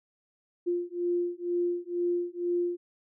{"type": "beating tone pair", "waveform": "sine", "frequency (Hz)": [349.2, 351.3], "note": ["F4", "F4"], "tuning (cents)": [0, 10], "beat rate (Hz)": 2.1, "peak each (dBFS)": -30, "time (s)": [0.66, 2.77], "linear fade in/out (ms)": 20, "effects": []}